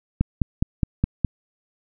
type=click train; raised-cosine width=5 ms; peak=-6 dBFS; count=6; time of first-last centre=0.21-1.247 s; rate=4.82 Hz; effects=none